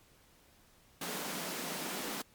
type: high-pass noise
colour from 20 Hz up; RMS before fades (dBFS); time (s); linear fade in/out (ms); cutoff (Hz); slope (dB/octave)
pink; -39; 1.01-2.22; 5; 160; 96
effects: pink hiss -64 dBFS RMS until 2.34 s + MP3 96 kbps